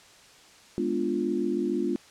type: chord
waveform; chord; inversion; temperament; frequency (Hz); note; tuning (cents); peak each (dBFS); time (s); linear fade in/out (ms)
sine; G# diminished seventh; none; equal; 207.7 / 246.9 / 293.7 / 349.2; G#3 / B3 / D4 / F4; 0 / 0 / 0 / 0; -32 / -31 / -31 / -28; 0.78-1.96; 0
effects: white hiss -53 dBFS RMS until 2.1 s + low-pass 7000 Hz 12 dB/octave